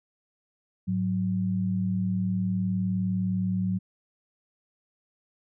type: tone pair together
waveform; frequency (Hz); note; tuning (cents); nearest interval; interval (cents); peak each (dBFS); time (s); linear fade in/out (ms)
sine; 105.4 / 185; G#2 / F#3; +26 / 0; minor seventh; 974; -30 / -25; 0.87-3.79; 20
effects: none